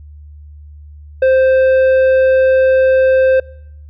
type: tone with tanh clipping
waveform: triangle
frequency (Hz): 523.3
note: C5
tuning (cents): 0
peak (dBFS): -9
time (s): 1.22-3.4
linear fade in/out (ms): 5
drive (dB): 12
effects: noise-tail reverb RT60 0.8 s tail -26 dB re dry + added 74 Hz sine -33 dBFS peak until 3.89 s